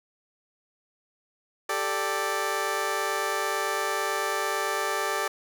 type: chord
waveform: 15% pulse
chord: G suspended second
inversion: none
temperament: just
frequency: 392 / 441 / 588 Hz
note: G4 / A4 / D5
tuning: 0 / +4 / +2 cents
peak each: -25 dBFS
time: 1.69-5.28 s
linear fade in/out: 5 ms
effects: none